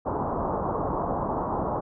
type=low-pass noise; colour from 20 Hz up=white; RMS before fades=-28 dBFS; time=0.05-1.81 s; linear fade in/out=20 ms; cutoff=1100 Hz; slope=48 dB/octave; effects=none